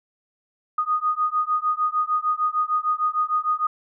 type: beating tone pair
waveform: sine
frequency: 1235 / 1241.6 Hz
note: D#6 / D#6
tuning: -13 / -4 cents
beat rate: 6.6 Hz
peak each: -23 dBFS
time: 0.78-3.67 s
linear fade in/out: 5 ms
effects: none